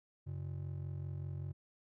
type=ring-modulated tone; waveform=triangle; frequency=116.54 Hz; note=A#2; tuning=in tune; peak=-34 dBFS; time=0.26-1.53 s; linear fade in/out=20 ms; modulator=22.6 Hz; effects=none